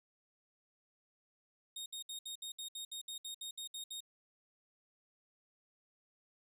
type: tone bursts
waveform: sawtooth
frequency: 3714 Hz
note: A#7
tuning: 7 cents flat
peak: -39 dBFS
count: 14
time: 1.76-4.005 s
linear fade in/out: 5 ms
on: 100 ms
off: 65 ms
effects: resampled to 32000 Hz

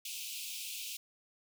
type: high-pass noise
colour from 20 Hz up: pink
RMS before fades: -42 dBFS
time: 0.05-0.97 s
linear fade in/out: 5 ms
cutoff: 2400 Hz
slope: 96 dB/octave
effects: none

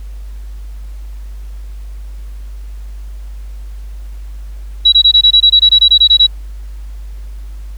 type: tone bursts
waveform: sine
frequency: 3898 Hz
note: B7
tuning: 23 cents flat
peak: -3 dBFS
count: 15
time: 4.85-6.268 s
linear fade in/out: 10 ms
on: 74 ms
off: 22 ms
effects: added 50 Hz sine -24 dBFS peak until 7.77 s + pink hiss -48 dBFS RMS until 7.77 s

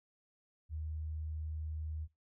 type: tone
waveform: sine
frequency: 77.9 Hz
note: D#2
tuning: 3 cents sharp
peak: -37 dBFS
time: 0.69-2.08 s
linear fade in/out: 50 ms
effects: noise-tail reverb RT60 0.3 s tail -26 dB re dry

